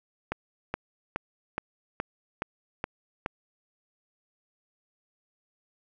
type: click train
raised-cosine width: 0.5 ms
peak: -14 dBFS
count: 8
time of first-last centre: 0.32-3.261 s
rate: 2.38 Hz
effects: none